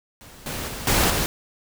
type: noise with level steps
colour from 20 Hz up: pink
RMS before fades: -45 / -30 / -33 / -19 / -23 dBFS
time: 0.21-1.26 s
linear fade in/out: 0 ms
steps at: 0.46 / 0.68 / 0.87 / 1.1 s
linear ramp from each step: 2 ms
effects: none